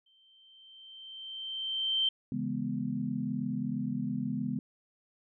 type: tone with exponential growth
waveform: sine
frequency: 3121 Hz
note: G7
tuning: 8 cents flat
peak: -24 dBFS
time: 0.06-2.09 s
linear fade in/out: 5 ms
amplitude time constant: 440 ms
type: chord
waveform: sine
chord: C# minor seventh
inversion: none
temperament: equal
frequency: 138.59 / 164.81 / 207.7 / 246.9 Hz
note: C#3 / E3 / G#3 / B3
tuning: 0 / 0 / 0 / 0 cents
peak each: -38 / -40 / -35 / -34 dBFS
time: 2.32-4.59 s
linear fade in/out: 2 ms
effects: none